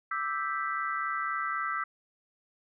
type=chord; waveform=sine; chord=E minor seventh; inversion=third; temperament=equal; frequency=1174.7 / 1318.5 / 1568 / 1975.5 Hz; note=D6 / E6 / G6 / B6; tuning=0 / 0 / 0 / 0 cents; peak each=-36 / -32 / -37 / -37 dBFS; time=0.11-1.84 s; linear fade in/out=5 ms; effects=none